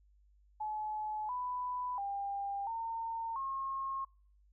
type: tone with pitch steps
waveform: sine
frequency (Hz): 855 / 994 / 798 / 911 / 1079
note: A5 / B5 / G5 / A#5 / C#6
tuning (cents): -50 / +11 / +31 / -40 / -47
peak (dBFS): -35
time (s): 0.6-4.05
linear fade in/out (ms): 10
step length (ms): 690
effects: noise-tail reverb RT60 0.5 s tail -26 dB re dry + added 50 Hz sine -63 dBFS peak until 4.52 s